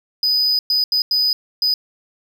triangle tone bursts at uneven times, 4983 Hz, D#8, 2 cents sharp, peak -13 dBFS, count 5, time 0.23-0.59 / 0.7-0.84 / 0.92-1.02 / 1.11-1.33 / 1.62-1.74 s, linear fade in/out 2 ms, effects none

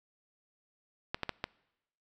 clicks, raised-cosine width 0.3 ms, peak -16 dBFS, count 4, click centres 1.145 / 1.233 / 1.293 / 1.441 s, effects noise-tail reverb RT60 0.9 s tail -24 dB re dry

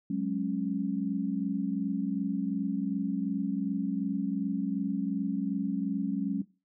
sine chord, F# suspended second, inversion none, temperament equal with one note detuned, 185 / 207.7 / 274.3 Hz, F#3 / G#3 / C#4, 0 / 0 / -18 cents, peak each -32 dBFS, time 0.1-6.42 s, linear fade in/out 5 ms, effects noise-tail reverb RT60 0.3 s tail -19 dB re dry

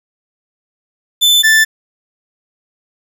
40% pulse tone pair in turn, 3520 / 1762 Hz, A7 / A6, 0 / +2 cents, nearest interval octave, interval 1198 cents, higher first, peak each -6 dBFS, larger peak neither, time 1.21-1.43 / 1.43-1.65 s, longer neither, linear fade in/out 20 ms, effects 7-bit

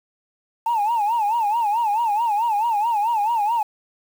sine tone with vibrato, 880 Hz, A5, in tune, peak -16 dBFS, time 0.66-3.63 s, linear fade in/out 5 ms, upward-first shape sine, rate 4.6 Hz, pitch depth 140 cents each way, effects tanh soft clip ceiling -15 dBFS + 7-bit

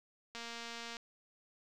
click train, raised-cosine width 0.2 ms, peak -28 dBFS, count 145, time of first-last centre 0.35-0.968 s, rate 233 Hz, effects none

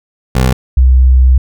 20% pulse / sine tone pair in turn, 64 / 64 Hz, C2 / C2, -38 / -38 cents, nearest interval unison, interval 0 cents, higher neither, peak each -3 dBFS, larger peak neither, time 0.35-0.53 / 0.77-1.38 s, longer second, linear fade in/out 5 ms, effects none

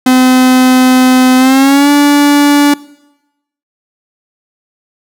45% pulse tone with pitch glide, 255.8 to 288.8 Hz, C4 to D4, -39 to -29 cents, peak -4 dBFS, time 0.06-2.74 s, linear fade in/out 5 ms, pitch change +210 cents, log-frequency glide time 1.37-1.9 s, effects noise-tail reverb RT60 0.9 s tail -21 dB re dry

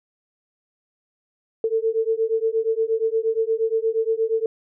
sine beating tone pair, 443.5 / 452 Hz, A4 / A4, +14 / +47 cents, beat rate 8.5 Hz, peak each -22 dBFS, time 1.64-4.46 s, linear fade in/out 2 ms, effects none

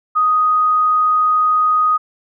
sine tone, 1247 Hz, D#6, 3 cents sharp, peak -11 dBFS, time 0.15-1.98 s, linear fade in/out 20 ms, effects none

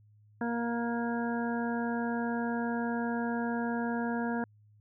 harmonic tone, 235.1 Hz, A#3, 15 cents sharp, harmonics 1 / 2 / 3 / 4 / 6 / 7, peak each -31 / -38 / -39 / -40 / -43 / -41 dBFS, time 0.41-4.44 s, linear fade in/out 2 ms, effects added 105 Hz sine -58 dBFS peak until 4.8 s

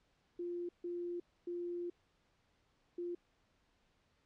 sine tone bursts at uneven times, 349.2 Hz, F4, in tune, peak -38 dBFS, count 4, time 0.39-0.69 / 0.84-1.2 / 1.47-1.9 / 2.98-3.15 s, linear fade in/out 5 ms, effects pink hiss -75 dBFS RMS until 4.25 s + low-pass 5000 Hz 12 dB/octave

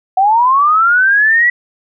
sine linear sweep, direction up, 738 to 1960 Hz, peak -7 dBFS, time 0.17-1.5 s, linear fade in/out 5 ms, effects none

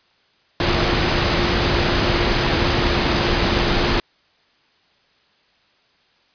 sine tone in noise, 349.2 Hz, F4, in tune, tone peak -25 dBFS, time 0.6-4 s, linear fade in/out 2 ms, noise pink, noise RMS -18 dBFS, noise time 0.6-4 s, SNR -10 dB, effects white hiss -59 dBFS RMS until 6.34 s + resampled to 11025 Hz

